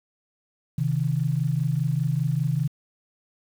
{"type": "tone pair together", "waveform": "sine", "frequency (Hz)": [132.3, 157.33], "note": ["C3", "D#3"], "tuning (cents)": [20, 20], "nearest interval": "minor third", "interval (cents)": 300, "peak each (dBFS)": -24, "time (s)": [0.78, 2.68], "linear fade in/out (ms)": 5, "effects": ["8-bit"]}